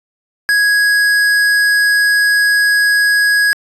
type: tone with tanh clipping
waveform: sine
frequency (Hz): 1661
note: G#6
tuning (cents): 0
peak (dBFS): -11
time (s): 0.49-3.53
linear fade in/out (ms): 0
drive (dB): 15
effects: resampled to 32000 Hz